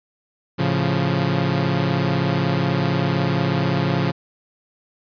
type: chord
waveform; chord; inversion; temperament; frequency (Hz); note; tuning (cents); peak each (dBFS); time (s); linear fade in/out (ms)
sawtooth; A augmented; none; equal; 110 / 138.59 / 174.61; A2 / C#3 / E#3; 0 / 0 / 0; -22 / -17 / -18; 0.58-4.12; 20
effects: resampled to 11025 Hz